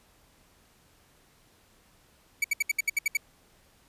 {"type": "tone bursts", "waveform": "45% pulse", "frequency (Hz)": 2280, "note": "C#7", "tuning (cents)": 48, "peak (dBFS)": -22, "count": 9, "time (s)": [2.42, 3.171], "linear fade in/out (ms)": 5, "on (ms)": 23, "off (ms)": 68, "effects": ["pink hiss -62 dBFS RMS until 3.88 s", "resampled to 32000 Hz"]}